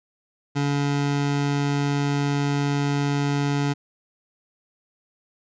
25% pulse tone, 142.6 Hz, C#3, 49 cents sharp, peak -17 dBFS, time 0.55-3.74 s, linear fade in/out 20 ms, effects resampled to 16000 Hz

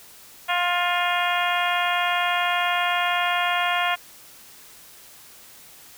harmonic tone with a mistuned harmonic, 352.7 Hz, F4, 17 cents sharp, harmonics 2 / 3 / 4 / 5 / 6 / 7 / 8 / 9, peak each -25 / -27 / -28 / -29 / -30 / -30 / -31 / -32 dBFS, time 0.48-3.96 s, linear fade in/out 20 ms, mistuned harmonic 9, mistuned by +61 cents, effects white hiss -47 dBFS RMS until 5.97 s

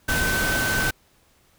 sine tone in noise, 1529 Hz, G6, 44 cents flat, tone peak -23 dBFS, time 0.08-0.91 s, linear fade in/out 10 ms, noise pink, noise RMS -25 dBFS, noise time 0.08-0.91 s, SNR -1 dB, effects pink hiss -60 dBFS RMS until 1.58 s

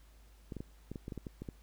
clicks, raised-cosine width 3 ms, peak -28 dBFS, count 11, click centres 0.522 / 0.567 / 0.605 / 0.916 / 0.958 / 1.081 / 1.122 / 1.177 / 1.268 / 1.42 / 1.488 s, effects added 52 Hz sine -57 dBFS peak until 1.62 s + pink hiss -67 dBFS RMS until 1.62 s

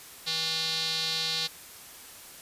square tone with band-pass filter, 161.6 Hz, E3, 34 cents flat, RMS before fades -30 dBFS, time 0.26-1.48 s, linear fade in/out 20 ms, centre 4100 Hz, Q 4.7, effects white hiss -47 dBFS RMS until 2.41 s + resampled to 32000 Hz

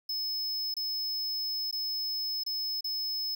square tone with dropouts, 5200 Hz, E8, 24 cents flat, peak -31 dBFS, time 0.09-3.35 s, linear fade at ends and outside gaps 5 ms, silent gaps 0.741-0.766 / 1.712-1.726 / 2.436-2.463 / 2.808-2.843 s, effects 12-bit

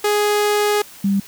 sawtooth / sine tone pair in turn, 415.9 / 197.76 Hz, G#4 / G3, +2 / +15 cents, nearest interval octave + minor second, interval 1287 cents, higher first, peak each -11 / -14 dBFS, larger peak first, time 0.04-0.82 / 1.04-1.2 s, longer first, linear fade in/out 5 ms, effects white hiss -41 dBFS RMS until 1.27 s

